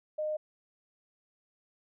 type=tone; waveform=sine; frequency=613 Hz; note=D#5; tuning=26 cents flat; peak=-30 dBFS; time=0.18-0.37 s; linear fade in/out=10 ms; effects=none